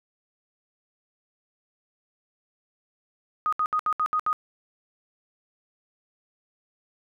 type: tone bursts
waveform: sine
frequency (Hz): 1244.5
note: D#6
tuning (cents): 0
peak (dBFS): -21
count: 7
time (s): 3.46-4.329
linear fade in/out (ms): 0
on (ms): 65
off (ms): 69
effects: none